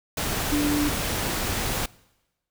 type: tone in noise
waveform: sine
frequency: 293.7 Hz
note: D4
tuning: in tune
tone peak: -21 dBFS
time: 0.52-0.89 s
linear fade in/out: 5 ms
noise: pink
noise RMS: -27 dBFS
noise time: 0.17-1.86 s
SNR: +3 dB
effects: noise-tail reverb RT60 1.0 s tail -23 dB re dry